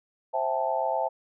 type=chord; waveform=sine; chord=A minor seventh; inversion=first; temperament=just; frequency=528 / 660 / 792 / 880 Hz; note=C5 / E5 / G5 / A5; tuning=+16 / +2 / +18 / 0 cents; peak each=-31 / -29 / -31 / -29 dBFS; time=0.33-1.09 s; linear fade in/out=20 ms; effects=none